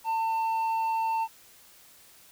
sine tone with tanh clipping, 898 Hz, A5, 35 cents sharp, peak -26 dBFS, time 0.04-1.28 s, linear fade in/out 50 ms, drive 5 dB, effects white hiss -55 dBFS RMS until 2.31 s

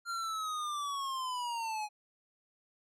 square linear sweep, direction down, 1395 to 830.6 Hz, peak -35 dBFS, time 0.05-1.89 s, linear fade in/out 50 ms, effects low-pass 10000 Hz 12 dB/octave

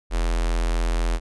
square tone with notch filter, 41.98 Hz, E1, 32 cents sharp, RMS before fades -22 dBFS, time 0.1-1.2 s, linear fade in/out 50 ms, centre 130 Hz, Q 0.53, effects resampled to 24000 Hz

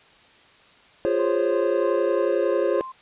triangle chord, Db major seventh, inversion first, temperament equal with one note detuned, 349.2 / 409.4 / 523.3 / 554.4 Hz, F4 / Ab4 / C5 / Db5, 0 / -25 / 0 / 0 cents, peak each -23 dBFS, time 1.05-2.81 s, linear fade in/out 0 ms
sine tone with tremolo, 1046.5 Hz, C6, in tune, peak -32 dBFS, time 1.19-2.92 s, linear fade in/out 5 ms, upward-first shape sine, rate 3.2 Hz, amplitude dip 60%
effects white hiss -53 dBFS RMS until 3.01 s + resampled to 8000 Hz

